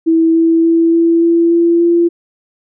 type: tone with pitch steps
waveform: sine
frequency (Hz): 326.6 / 329.1 / 331.5 / 334 / 336.6 / 339.1 / 341.7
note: E4 / E4 / E4 / E4 / E4 / E4 / F4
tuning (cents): -16 / -3 / +10 / +23 / +36 / +49 / -38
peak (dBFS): -7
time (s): 0.06-2.09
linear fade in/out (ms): 20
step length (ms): 290
effects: none